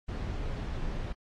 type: noise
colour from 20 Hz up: brown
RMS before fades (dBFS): -34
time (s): 0.08-1.13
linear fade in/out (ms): 10
effects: low-pass 5000 Hz 12 dB/octave + AAC 48 kbps